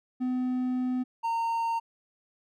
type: tone pair in turn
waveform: triangle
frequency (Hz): 252.9 / 918.6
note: B3 / A#5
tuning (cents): +41 / -26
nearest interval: octave + minor seventh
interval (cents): 2233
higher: second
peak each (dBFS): -24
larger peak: neither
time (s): 0.2-1.04 / 1.23-1.8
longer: first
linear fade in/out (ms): 20
effects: none